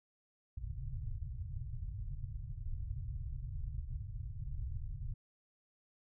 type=low-pass noise; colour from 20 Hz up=pink; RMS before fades=-41 dBFS; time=0.57-5.14 s; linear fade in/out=5 ms; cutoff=140 Hz; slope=96 dB/octave; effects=none